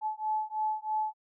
sine beating tone pair, 861 / 864.1 Hz, A5 / A5, -38 / -32 cents, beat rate 3.1 Hz, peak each -32 / -32 dBFS, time 0.01-1.14 s, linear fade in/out 50 ms, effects none

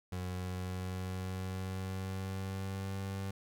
30% pulse tone with pitch glide, 91.2 to 97.18 Hz, F#2 to G2, -24 to -15 cents, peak -34 dBFS, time 0.12-3.31 s, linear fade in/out 5 ms, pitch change +109 cents, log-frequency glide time 0.33-3.02 s, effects none

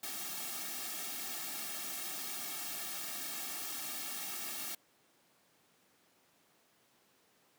white noise with comb filter, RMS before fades -41 dBFS, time 0.03-4.75 s, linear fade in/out 5 ms, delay 2 ms, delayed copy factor -1, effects pink hiss -69 dBFS RMS until 7.58 s + high-pass 200 Hz 12 dB/octave

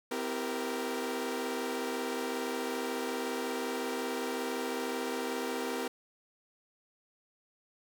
sawtooth chord, C dominant seventh, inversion none, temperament equal with one note detuned, 255.8 / 329.6 / 392 / 466.2 Hz, C4 / E4 / G4 / Bb4, -39 / 0 / 0 / 0 cents, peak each -34 / -38 / -35 / -33 dBFS, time 0.11-5.88 s, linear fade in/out 5 ms, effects none

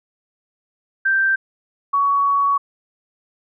sine tone pair in turn, 1568 / 1122.9 Hz, G6 / C#6, 0 / +22 cents, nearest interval tritone, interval 578 cents, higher first, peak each -14 dBFS, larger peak neither, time 1.05-1.36 / 1.93-2.58 s, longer second, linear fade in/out 10 ms, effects none

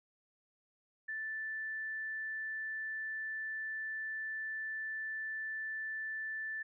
sine tone, 1760 Hz, A6, in tune, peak -37 dBFS, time 1.08-6.63 s, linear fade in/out 10 ms, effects none

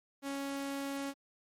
sawtooth tone, 277.2 Hz, C#4, in tune, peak -32 dBFS, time 0.22-1.14 s, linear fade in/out 50 ms, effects MP3 64 kbps

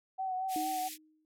sine tone with vibrato, 752 Hz, F#5, 28 cents sharp, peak -32 dBFS, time 0.18-0.89 s, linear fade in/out 20 ms, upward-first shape triangle, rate 4.4 Hz, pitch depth 39 cents each way
white band-pass noise, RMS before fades -44 dBFS, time 0.48-0.98 s, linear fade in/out 50 ms, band 1900 to 15000 Hz, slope 48 dB/octave
sine tone with exponential decay, 311.1 Hz, D#4, in tune, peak -33 dBFS, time 0.56-1.25 s, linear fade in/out 1 ms, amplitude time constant 150 ms
effects none

